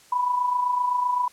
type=tone with amplitude modulation; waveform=sine; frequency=987.8 Hz; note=B5; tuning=in tune; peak=-18 dBFS; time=0.12-1.28 s; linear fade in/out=5 ms; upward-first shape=sine; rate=27.8 Hz; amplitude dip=55%; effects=white hiss -53 dBFS RMS until 1.32 s + low-pass 10000 Hz 12 dB/octave